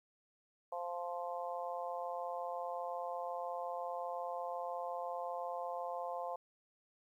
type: harmonic tone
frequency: 174.4 Hz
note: F3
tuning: 2 cents flat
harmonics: 3 / 4 / 5 / 6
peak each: -43 / -42 / -45 / -46 dBFS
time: 0.72-6.36 s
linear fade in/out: 5 ms
effects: 12-bit